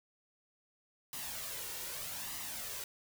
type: noise with flanger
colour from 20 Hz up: white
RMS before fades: -42 dBFS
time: 1.13-2.84 s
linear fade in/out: 2 ms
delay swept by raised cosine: 1 to 2.2 ms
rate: 0.82 Hz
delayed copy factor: +0.55
effects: none